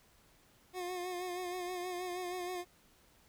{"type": "tone with vibrato", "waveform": "25% pulse", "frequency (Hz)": 360, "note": "F#4", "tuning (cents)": -47, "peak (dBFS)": -34, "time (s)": [0.73, 2.65], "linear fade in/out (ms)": 50, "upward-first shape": "sine", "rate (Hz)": 6.3, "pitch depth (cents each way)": 41, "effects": ["pink hiss -66 dBFS RMS until 3.28 s"]}